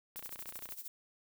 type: click train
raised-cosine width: 0.3 ms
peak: -32 dBFS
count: 18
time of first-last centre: 0.16-0.723 s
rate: 30.2 Hz
type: noise with tremolo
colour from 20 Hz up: violet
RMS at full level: -43 dBFS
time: 0.16-0.88 s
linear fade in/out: 2 ms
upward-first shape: sine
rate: 13 Hz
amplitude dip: 80%
effects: none